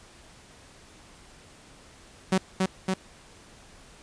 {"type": "tone with echo", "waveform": "sawtooth", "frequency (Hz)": 188.3, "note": "F#3", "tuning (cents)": 31, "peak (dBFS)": -16, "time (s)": [2.32, 2.38], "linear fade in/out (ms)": 5, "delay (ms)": 280, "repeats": 2, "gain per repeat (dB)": -2, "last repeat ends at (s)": 2.94, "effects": ["pink hiss -52 dBFS RMS until 4.02 s", "resampled to 22050 Hz"]}